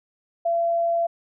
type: tone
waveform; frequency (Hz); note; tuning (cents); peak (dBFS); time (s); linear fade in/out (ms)
sine; 678; E5; +49; -19; 0.45-1.07; 10
effects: none